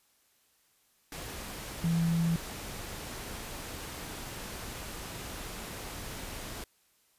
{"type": "tone in noise", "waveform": "sine", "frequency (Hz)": 166.8, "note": "E3", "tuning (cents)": 21, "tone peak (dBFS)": -25, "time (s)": [1.84, 2.36], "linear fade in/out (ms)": 2, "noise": "pink", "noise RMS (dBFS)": -41, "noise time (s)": [1.12, 6.64], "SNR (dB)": 13, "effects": ["white hiss -69 dBFS RMS until 7.18 s", "resampled to 32000 Hz"]}